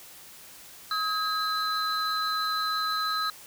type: tone cluster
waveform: triangle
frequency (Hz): 1270 / 1633 / 4053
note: D#6 / G#6 / B7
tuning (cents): +35 / -30 / +44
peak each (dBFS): -26 / -33 / -30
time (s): 0.91-3.3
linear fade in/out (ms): 2
effects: white hiss -48 dBFS RMS until 3.46 s